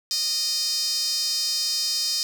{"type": "tone with high-pass filter", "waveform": "sawtooth", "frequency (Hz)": 617, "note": "D#5", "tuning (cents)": -15, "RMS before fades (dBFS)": -25, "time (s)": [0.11, 2.23], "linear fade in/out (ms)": 0, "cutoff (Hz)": 5000, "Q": 5.7, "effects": ["9-bit"]}